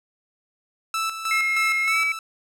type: tone with tremolo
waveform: sawtooth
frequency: 1318.5 Hz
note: E6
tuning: in tune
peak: -19 dBFS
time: 0.94-2.19 s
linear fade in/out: 2 ms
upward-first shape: square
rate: 3.2 Hz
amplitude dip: 60%
type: tone with pitch glide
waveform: sine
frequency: 2146 to 2287 Hz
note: C7 to D7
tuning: +43 to -47 cents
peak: -20 dBFS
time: 1.31-2.12 s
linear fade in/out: 2 ms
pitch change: +110 cents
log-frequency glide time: 1.83-1.99 s
effects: low-pass 12000 Hz 12 dB/octave